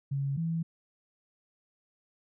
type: tone pair in turn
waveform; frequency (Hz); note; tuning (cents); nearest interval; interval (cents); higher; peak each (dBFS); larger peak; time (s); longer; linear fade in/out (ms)
sine; 138.59 / 164.81; C#3 / E3; 0 / 0; minor third; 300; second; -28; neither; 0.11-0.37 / 0.37-0.63; neither; 10
effects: none